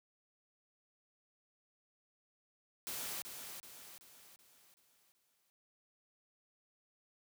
white noise with echo, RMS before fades -42 dBFS, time 2.87-3.22 s, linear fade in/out 0 ms, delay 380 ms, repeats 6, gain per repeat -6 dB, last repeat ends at 5.5 s, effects high-pass 80 Hz 12 dB/octave

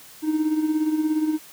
triangle tone with tremolo, 310 Hz, D#4, 6 cents flat, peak -14 dBFS, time 0.22-1.39 s, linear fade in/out 50 ms, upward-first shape sine, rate 17 Hz, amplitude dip 65%, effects tanh soft clip ceiling -13 dBFS + white hiss -46 dBFS RMS until 1.52 s

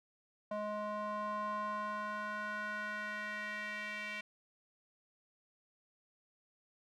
square tone with band-pass filter sweep, 210.1 Hz, G#3, 20 cents sharp, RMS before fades -40 dBFS, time 0.51-4.21 s, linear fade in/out 5 ms, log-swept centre 780 to 2300 Hz, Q 3.4, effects none

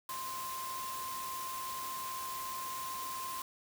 sine tone in noise, 1046.5 Hz, C6, in tune, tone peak -39 dBFS, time 0.09-3.42 s, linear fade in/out 2 ms, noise white, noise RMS -44 dBFS, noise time 0.09-3.42 s, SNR +2 dB, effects none

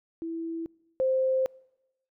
sine tone pair in turn, 329.6 / 523.2 Hz, E4 / C5, 0 / 0 cents, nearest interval minor sixth, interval 800 cents, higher second, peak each -31 / -22 dBFS, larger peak second, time 0.22-0.66 / 1-1.46 s, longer second, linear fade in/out 0 ms, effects noise-tail reverb RT60 1.0 s tail -26 dB re dry

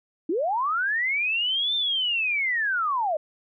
sine linear two-way sweep, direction up then down, 291.5 to 3611 to 581 Hz, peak -22 dBFS, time 0.29-3.17 s, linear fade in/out 5 ms, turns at 1.75 s, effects none

